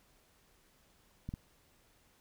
clicks, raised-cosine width 5 ms, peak -27 dBFS, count 2, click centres 1.29 / 1.339 s, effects pink hiss -68 dBFS RMS until 2.2 s

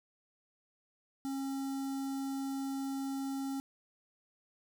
square tone with notch filter, 271.5 Hz, C#4, 36 cents flat, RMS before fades -37 dBFS, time 1.25-3.6 s, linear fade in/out 0 ms, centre 2300 Hz, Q 0.61, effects none

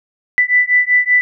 sine beating tone pair, 1982 / 1987.2 Hz, B6 / B6, +6 / +10 cents, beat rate 5.2 Hz, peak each -13 / -13 dBFS, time 0.38-1.21 s, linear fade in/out 0 ms, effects none

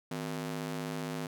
sawtooth ring-modulated tone, 207.7 Hz, G#3, in tune, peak -28 dBFS, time 0.11-1.27 s, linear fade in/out 5 ms, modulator 47.7 Hz, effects none

